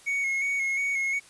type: tone with vibrato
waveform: triangle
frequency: 2200 Hz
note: C#7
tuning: 14 cents flat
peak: -23 dBFS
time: 0.06-1.2 s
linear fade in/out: 20 ms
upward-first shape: square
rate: 2.8 Hz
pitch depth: 26 cents each way
effects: white hiss -53 dBFS RMS until 1.29 s + resampled to 24000 Hz